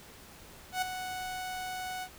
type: tone with ADSR envelope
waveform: sawtooth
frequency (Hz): 740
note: F#5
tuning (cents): 0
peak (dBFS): -23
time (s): 0.72-2.09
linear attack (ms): 100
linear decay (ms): 8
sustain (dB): -9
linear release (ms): 66
effects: pink hiss -52 dBFS RMS until 2.18 s